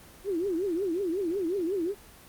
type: tone with vibrato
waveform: sine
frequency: 362.5 Hz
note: F#4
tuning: 35 cents flat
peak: -26 dBFS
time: 0.24-1.95 s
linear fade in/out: 50 ms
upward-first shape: triangle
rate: 5.5 Hz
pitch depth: 250 cents each way
effects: pink hiss -51 dBFS RMS until 2.28 s + Opus 24 kbps